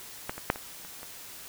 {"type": "clicks", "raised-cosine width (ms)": 0.5, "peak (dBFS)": [-16, -23, -7, -24, -30, -27], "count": 6, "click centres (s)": [0.295, 0.38, 0.501, 0.559, 0.849, 1.031], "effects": ["white hiss -45 dBFS RMS until 1.48 s"]}